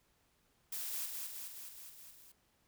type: noise with echo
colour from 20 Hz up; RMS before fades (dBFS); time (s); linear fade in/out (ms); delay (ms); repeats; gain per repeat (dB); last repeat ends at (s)
blue; -41; 0.72-1.06; 5; 210; 6; -3; 2.32
effects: pink hiss -74 dBFS RMS until 2.67 s